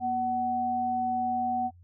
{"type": "tone pair together", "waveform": "sine", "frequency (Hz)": [240, 750.2], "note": ["B3", "F#5"], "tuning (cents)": [-49, 24], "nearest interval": "octave + minor sixth", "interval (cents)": 1973, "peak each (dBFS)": [-34, -26], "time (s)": [0, 1.71], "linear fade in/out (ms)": 50, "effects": ["noise-tail reverb RT60 0.1 s tail -26 dB re dry", "added 88 Hz sine -51 dBFS peak until 1.83 s"]}